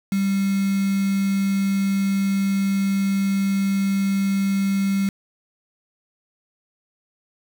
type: tone with quantisation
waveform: sine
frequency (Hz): 196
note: G3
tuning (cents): 0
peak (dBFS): -18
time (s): 0.12-5.09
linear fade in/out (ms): 2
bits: 5
effects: none